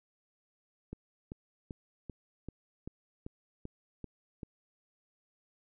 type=click train; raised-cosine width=3 ms; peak=-28 dBFS; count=10; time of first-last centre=0.93-4.432 s; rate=2.57 Hz; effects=none